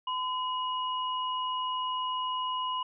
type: tone pair together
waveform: sine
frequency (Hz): 1013.5 / 2900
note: B5 / F#7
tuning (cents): +45 / -35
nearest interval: octave + tritone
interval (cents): 1820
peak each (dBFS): -30 / -36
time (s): 0.07-2.83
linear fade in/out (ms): 5
effects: none